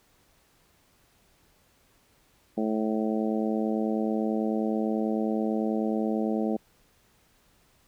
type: harmonic tone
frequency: 109.2 Hz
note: A2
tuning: 13 cents flat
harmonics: 2 / 3 / 4 / 5 / 6 / 7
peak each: -27 / -31 / -33 / -35 / -37 / -38 dBFS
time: 2.57-6.57 s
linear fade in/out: 10 ms
effects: pink hiss -64 dBFS RMS until 7.87 s